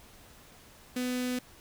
sawtooth tone with notch filter, 250 Hz, B3, 21 cents sharp, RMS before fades -32 dBFS, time 0.96-1.39 s, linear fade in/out 5 ms, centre 900 Hz, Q 0.79, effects pink hiss -55 dBFS RMS until 1.6 s

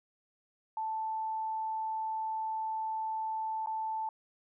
sine tone with dropouts, 880 Hz, A5, in tune, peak -32 dBFS, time 0.77-4.09 s, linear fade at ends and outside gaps 2 ms, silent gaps 3.661-3.671 s, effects none

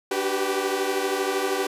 sawtooth chord, G major seventh, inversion second, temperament equal with one note detuned, 293.7 / 379.3 / 392 / 493.9 Hz, D4 / F#4 / G4 / B4, 0 / +43 / 0 / 0 cents, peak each -29 / -24 / -23 / -26 dBFS, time 0.11-1.67 s, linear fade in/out 5 ms, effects resampled to 32000 Hz

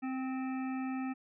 harmonic tone with a mistuned harmonic, 261.6 Hz, C4, in tune, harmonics 1 / 3 / 5 / 7 / 9 / 10, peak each -34 / -44 / -48 / -51 / -53 / -54 dBFS, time 0.02-1.14 s, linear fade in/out 20 ms, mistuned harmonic 5, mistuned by -23 cents, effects none

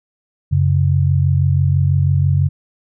sine tone pair together, 92.5 / 138.59 Hz, F#2 / C#3, 0 / 0 cents, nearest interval perfect fifth, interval 700 cents, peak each -14 dBFS, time 0.51-2.49 s, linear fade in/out 20 ms, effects none

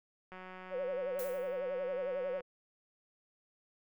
click train, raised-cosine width 0.5 ms, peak -34 dBFS, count 387, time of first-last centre 0.32-2.406 s, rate 185 Hz
sine tone with vibrato, 533 Hz, C5, 32 cents sharp, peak -34 dBFS, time 0.7-2.42 s, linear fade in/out 50 ms, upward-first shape sine, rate 11 Hz, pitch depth 130 cents each way
violet noise with exponential decay, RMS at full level -42 dBFS, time 1.19-1.6 s, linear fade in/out 2 ms, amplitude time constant 87 ms
effects none

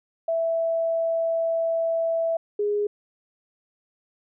sine tone pair in turn, 660 / 413.5 Hz, E5 / G#4, +2 / -8 cents, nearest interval minor sixth, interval 810 cents, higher first, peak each -21 dBFS, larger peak neither, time 0.28-2.37 / 2.59-2.87 s, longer first, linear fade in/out 5 ms, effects none

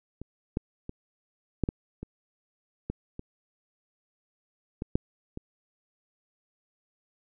clicks, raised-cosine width 3 ms, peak -26 / -14 / -23 / -12 / -16 / -24 / -18 / -24 / -19 / -10 / -23 dBFS, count 11, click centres 0.216 / 0.571 / 0.894 / 1.637 / 1.689 / 2.03 / 2.9 / 3.194 / 4.821 / 4.955 / 5.374 s, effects none

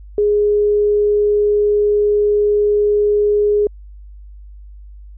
sine tone, 415.3 Hz, G#4, in tune, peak -11 dBFS, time 0.18-3.67 s, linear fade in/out 2 ms, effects added 50 Hz sine -34 dBFS peak until 5.17 s

